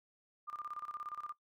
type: tone with tremolo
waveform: sine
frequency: 1200 Hz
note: D6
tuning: 37 cents sharp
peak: -39 dBFS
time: 0.47-1.33 s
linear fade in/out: 20 ms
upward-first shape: square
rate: 17 Hz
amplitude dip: 80%
effects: noise-tail reverb RT60 0.1 s tail -18 dB re dry + Opus 48 kbps